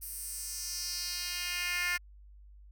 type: tone with high-pass filter sweep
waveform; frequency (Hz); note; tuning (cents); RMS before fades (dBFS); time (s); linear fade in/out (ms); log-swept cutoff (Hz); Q
10% pulse; 354.1; F4; +24; -36; 0.01-1.98; 20; 11000 to 1900; 2.1
effects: added 50 Hz sine -51 dBFS peak until 2.71 s